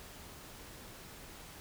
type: silence
effects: pink hiss -51 dBFS RMS until 1.6 s